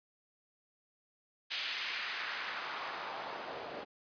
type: noise with band-pass filter sweep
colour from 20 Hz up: white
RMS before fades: -40 dBFS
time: 1.5-3.85 s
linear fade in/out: 20 ms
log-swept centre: 3000 to 490 Hz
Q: 1.4
effects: resampled to 11025 Hz